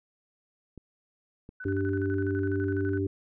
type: clicks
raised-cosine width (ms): 3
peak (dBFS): -31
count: 3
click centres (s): 0.777 / 1.491 / 1.667
type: tone with tremolo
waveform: sine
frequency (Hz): 1500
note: F#6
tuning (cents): +23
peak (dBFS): -37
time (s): 1.6-2.99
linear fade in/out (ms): 5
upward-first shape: square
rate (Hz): 12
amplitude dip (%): 80
type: harmonic tone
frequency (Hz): 97.1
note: G2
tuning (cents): -16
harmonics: 1 / 3 / 4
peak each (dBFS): -30 / -30 / -30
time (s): 1.65-3.07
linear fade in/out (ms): 5
effects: none